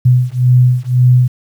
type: beating tone pair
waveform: sine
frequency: 124.3 / 126.2 Hz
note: B2 / B2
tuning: +12 / +38 cents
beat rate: 1.9 Hz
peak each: -10 dBFS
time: 0.05-1.28 s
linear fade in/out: 10 ms
effects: 7-bit